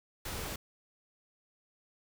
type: noise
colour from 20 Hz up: pink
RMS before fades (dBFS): -39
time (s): 0.25-0.56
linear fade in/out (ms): 5
effects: none